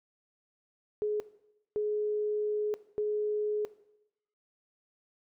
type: tone bursts at uneven times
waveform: sine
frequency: 421.2 Hz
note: G#4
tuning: 24 cents sharp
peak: -27 dBFS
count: 3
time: 1.02-1.2 / 1.76-2.74 / 2.98-3.65 s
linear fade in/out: 0 ms
effects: noise-tail reverb RT60 0.8 s tail -17 dB re dry